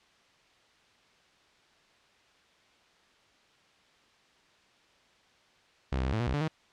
sawtooth tone with pitch steps, 66 / 64 / 66.9 / 110.2 / 120.3 / 64.7 / 145.7 / 157.5 Hz, C2 / C2 / C2 / A2 / B2 / C2 / D3 / D#3, +16 / -38 / +39 / +3 / -45 / -19 / -13 / +21 cents, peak -24 dBFS, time 5.92-6.48 s, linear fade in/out 5 ms, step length 70 ms, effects white hiss -63 dBFS RMS until 6.72 s + low-pass 4000 Hz 12 dB/octave

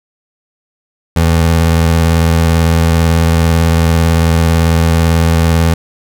25% pulse tone with vibrato, 82.41 Hz, E2, in tune, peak -4 dBFS, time 1.16-5.74 s, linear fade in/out 5 ms, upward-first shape sine, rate 18 Hz, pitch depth 31 cents each way, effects none

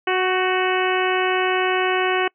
harmonic tone with a mistuned harmonic, 370 Hz, F#4, in tune, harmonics 1 / 2 / 3 / 4 / 5 / 6 / 7 / 8, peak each -21 / -24 / -26 / -27 / -28 / -29 / -29 / -30 dBFS, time 0.07-2.28 s, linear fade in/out 5 ms, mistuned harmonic 4, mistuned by +30 cents, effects noise-tail reverb RT60 0.1 s tail -26 dB re dry

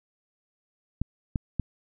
clicks, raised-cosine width 5 ms, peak -14 dBFS, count 3, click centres 1.016 / 1.358 / 1.597 s, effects none

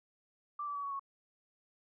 sine tone with pitch steps, 1174.7 / 1156.5 / 1138.6 / 1121 / 1103.7 Hz, D6 / D6 / C#6 / C#6 / C#6, 0 / -27 / +46 / +19 / -8 cents, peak -36 dBFS, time 0.59-0.995 s, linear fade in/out 5 ms, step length 81 ms, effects none

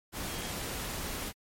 sine tone in noise, 3249 Hz, G#7, 39 cents flat, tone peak -47 dBFS, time 0.26-0.53 s, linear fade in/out 50 ms, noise pink, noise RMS -37 dBFS, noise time 0.12-1.33 s, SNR -13 dB, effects MP3 64 kbps

